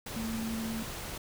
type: tone in noise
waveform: sine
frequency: 224.3 Hz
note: A3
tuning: 34 cents sharp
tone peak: -33 dBFS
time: 0.16-0.83 s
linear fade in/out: 5 ms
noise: pink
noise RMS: -40 dBFS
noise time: 0.06-1.18 s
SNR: +4 dB
effects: none